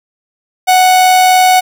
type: tone with amplitude modulation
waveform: 45% pulse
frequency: 740 Hz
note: F#5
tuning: in tune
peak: -4 dBFS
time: 0.67-1.61 s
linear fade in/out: 20 ms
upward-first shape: sine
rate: 83.6 Hz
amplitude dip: 25%
effects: none